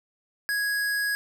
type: tone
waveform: square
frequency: 1661.2 Hz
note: G#6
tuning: in tune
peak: -25 dBFS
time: 0.49-1.15 s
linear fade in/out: 0 ms
effects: 10-bit